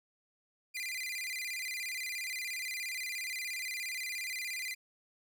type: tone with vibrato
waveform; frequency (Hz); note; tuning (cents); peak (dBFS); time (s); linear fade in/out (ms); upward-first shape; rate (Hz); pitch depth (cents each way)
sawtooth; 2215; C#7; -2; -33; 0.74-4.75; 20; square; 17; 140
effects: none